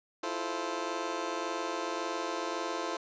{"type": "chord", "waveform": "20% pulse", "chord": "F major seventh", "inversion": "third", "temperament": "just", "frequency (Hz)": [327.4, 349.2, 436.5, 523.8], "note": ["E4", "F4", "A4", "C5"], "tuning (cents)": [-12, 0, -14, 2], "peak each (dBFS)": -34, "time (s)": [0.23, 2.97], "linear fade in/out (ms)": 5, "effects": ["resampled to 16000 Hz"]}